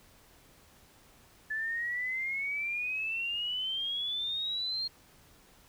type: exponential sweep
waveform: sine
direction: up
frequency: 1731 to 4248 Hz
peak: -31 dBFS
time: 1.5-4.88 s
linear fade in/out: 10 ms
effects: pink hiss -60 dBFS RMS until 5.68 s